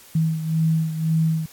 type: beating tone pair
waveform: sine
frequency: 160.1 / 162 Hz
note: D#3 / E3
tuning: +50 / -30 cents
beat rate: 1.9 Hz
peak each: -19 / -25 dBFS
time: 0.15-1.46 s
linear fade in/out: 5 ms
effects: white hiss -47 dBFS RMS until 1.52 s + AAC 64 kbps